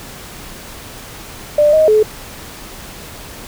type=tone with pitch steps; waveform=sine; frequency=594 / 626 / 429.4 Hz; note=D5 / D#5 / A4; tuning=+20 / +10 / -42 cents; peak=-7 dBFS; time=1.58-2.03 s; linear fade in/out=5 ms; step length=150 ms; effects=pink hiss -33 dBFS RMS until 3.47 s